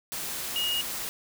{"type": "tone in noise", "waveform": "sine", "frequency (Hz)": 2867, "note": "F7", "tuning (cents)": 45, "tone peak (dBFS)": -26, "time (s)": [0.56, 0.81], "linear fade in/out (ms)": 0, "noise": "white", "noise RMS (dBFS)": -34, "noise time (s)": [0.12, 1.09], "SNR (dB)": 5, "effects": []}